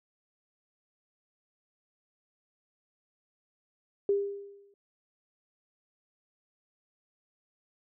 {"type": "tone with exponential decay", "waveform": "sine", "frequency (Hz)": 401.1, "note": "G4", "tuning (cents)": 40, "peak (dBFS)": -21, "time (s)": [4.09, 4.74], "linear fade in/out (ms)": 2, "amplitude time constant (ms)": 140, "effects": []}